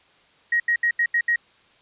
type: tone bursts at uneven times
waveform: sine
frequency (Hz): 1889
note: A#6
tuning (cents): +22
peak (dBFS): -17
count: 6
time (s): 0.52-0.6 / 0.68-0.76 / 0.83-0.91 / 0.99-1.06 / 1.14-1.21 / 1.28-1.36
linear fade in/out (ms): 5
effects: white hiss -57 dBFS RMS until 1.81 s + resampled to 8000 Hz